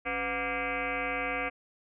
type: tone with frequency modulation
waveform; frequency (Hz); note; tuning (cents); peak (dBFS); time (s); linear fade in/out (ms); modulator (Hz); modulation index
sine; 1396.9; F6; 0; -29; 0.05-1.5; 20; 224; 4.9
effects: none